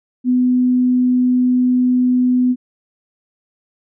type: tone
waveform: sine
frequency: 250.5 Hz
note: B3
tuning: 25 cents sharp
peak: -11 dBFS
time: 0.24-2.56 s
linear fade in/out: 50 ms
effects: none